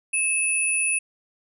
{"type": "tone pair together", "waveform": "sine", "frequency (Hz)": [2600, 9816], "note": ["E7", "D#9"], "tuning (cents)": [-24, -25], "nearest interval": "octave + major seventh", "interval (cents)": 2299, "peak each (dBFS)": -23, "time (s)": [0.13, 0.99], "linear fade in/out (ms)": 10, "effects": []}